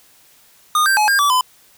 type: tone with pitch steps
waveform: square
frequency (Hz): 1226 / 1575 / 848 / 1608 / 1153 / 1013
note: D#6 / G6 / G#5 / G6 / D6 / B5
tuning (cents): -26 / +8 / +36 / +44 / -32 / +44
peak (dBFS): -13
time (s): 0.75-1.41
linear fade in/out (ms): 2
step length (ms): 110
effects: white hiss -51 dBFS RMS until 1.77 s